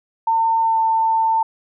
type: tone with pitch glide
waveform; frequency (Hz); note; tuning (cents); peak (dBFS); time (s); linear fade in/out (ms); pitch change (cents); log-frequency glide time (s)
sine; 904 to 895.7; A5 to A5; +47 to +31; -14; 0.27-1.43; 5; -16; 0.65-0.75
effects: none